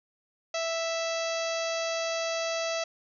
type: harmonic tone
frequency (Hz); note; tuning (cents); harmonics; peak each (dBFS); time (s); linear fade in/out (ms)
659.3; E5; 0; 1 / 2 / 3 / 4 / 5 / 6 / 7 / 8 / 9 / 10; -30 / -38 / -40 / -38 / -42 / -42 / -41 / -44 / -41 / -46; 0.54-2.84; 5
effects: none